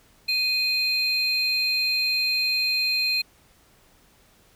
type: tone pair together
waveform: triangle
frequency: 2489 / 4176 Hz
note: D#7 / C8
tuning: 0 / -4 cents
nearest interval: major sixth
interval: 896 cents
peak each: -23 / -22 dBFS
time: 0.28-3.22 s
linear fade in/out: 10 ms
effects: pink hiss -58 dBFS RMS until 4.55 s